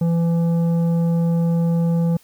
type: tone with tanh clipping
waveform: triangle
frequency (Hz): 168.1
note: E3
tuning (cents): +34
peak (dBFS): -17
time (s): 0.01-2.17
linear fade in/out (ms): 5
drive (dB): 13
effects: white hiss -54 dBFS RMS until 2.23 s